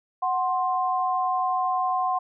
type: tone pair together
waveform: sine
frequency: 741.2 / 1051 Hz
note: F#5 / C6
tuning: +3 / +7 cents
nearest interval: tritone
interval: 604 cents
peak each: -24 / -25 dBFS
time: 0.22-2.19 s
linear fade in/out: 10 ms
effects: none